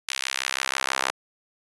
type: tone with high-pass filter sweep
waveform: sawtooth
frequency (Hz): 66.2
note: C2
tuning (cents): +21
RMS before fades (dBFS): -28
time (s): 0.08-1.11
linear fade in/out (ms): 5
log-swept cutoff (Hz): 2700 to 980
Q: 0.98
effects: resampled to 22050 Hz